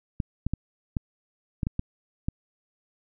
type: clicks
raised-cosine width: 5 ms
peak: -14 dBFS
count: 8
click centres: 0.202 / 0.466 / 0.536 / 0.968 / 1.632 / 1.669 / 1.794 / 2.285 s
effects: none